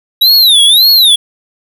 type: tone with vibrato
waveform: square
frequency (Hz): 3800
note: A#7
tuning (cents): +33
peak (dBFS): -4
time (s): 0.21-1.16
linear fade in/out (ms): 10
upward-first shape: sine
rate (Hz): 1.8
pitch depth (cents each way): 230
effects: none